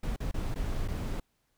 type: noise with dropouts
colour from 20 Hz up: brown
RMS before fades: -32 dBFS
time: 0.03-1.2 s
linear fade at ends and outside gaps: 5 ms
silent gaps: 0.163-0.202 / 0.314-0.341 / 0.544-0.557 / 0.878-0.883 s
effects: pink hiss -75 dBFS RMS until 1.57 s